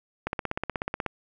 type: click train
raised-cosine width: 0.5 ms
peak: -13 dBFS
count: 14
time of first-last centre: 0.27-1.063 s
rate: 16.4 Hz
effects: none